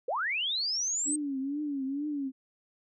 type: linear sweep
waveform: sine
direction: up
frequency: 437 to 8372 Hz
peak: -28 dBFS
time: 0.08-1.16 s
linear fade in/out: 5 ms
type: tone with vibrato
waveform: sine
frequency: 282.1 Hz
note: C#4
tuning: 30 cents sharp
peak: -30 dBFS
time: 1.05-2.32 s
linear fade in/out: 50 ms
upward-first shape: triangle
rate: 2.2 Hz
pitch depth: 130 cents each way
effects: none